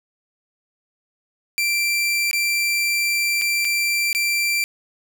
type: tone with dropouts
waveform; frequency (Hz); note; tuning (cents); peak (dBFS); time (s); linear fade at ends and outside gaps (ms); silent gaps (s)
sawtooth; 2353; D7; +3; -15; 1.58-4.64; 0; 2.312-2.331 / 3.414-3.419 / 3.647-3.651 / 4.129-4.149
effects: none